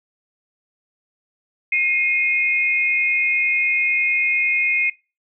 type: tone pair together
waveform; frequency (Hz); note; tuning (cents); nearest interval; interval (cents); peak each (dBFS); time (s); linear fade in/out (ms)
sine; 2138 / 2489; C7 / D#7; +37 / 0; minor third; 263; -18 / -19; 1.72-4.9; 5
effects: noise-tail reverb RT60 0.3 s tail -22 dB re dry

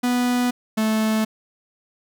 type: tone pair in turn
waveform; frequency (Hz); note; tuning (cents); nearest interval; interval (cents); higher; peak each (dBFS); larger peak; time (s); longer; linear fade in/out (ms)
45% pulse; 246.3 / 218.5; B3 / A3; -5 / -12; major second; 207; first; -18; neither; 0.03-0.51 / 0.77-1.25; neither; 10
effects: none

